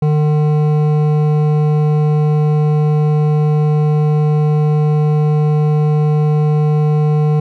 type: tone with hard clipping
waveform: sine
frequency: 150.9 Hz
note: D3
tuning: 47 cents sharp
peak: -12 dBFS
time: 0.02-7.4 s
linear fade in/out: 5 ms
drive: 11 dB
effects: none